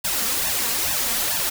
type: noise with flanger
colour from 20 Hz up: white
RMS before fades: -23 dBFS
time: 0.04-1.5 s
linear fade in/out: 10 ms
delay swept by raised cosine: 1.1 to 4.4 ms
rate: 2.3 Hz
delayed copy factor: +0.9
effects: none